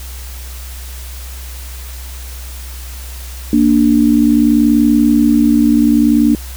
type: tone pair together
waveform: sine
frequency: 233.1 / 293.7 Hz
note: A#3 / D4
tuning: 0 / 0 cents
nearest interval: major third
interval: 400 cents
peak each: -10 dBFS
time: 3.53-6.35 s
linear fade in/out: 2 ms
effects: added 63 Hz sine -26 dBFS peak until 6.56 s + white hiss -34 dBFS RMS until 6.56 s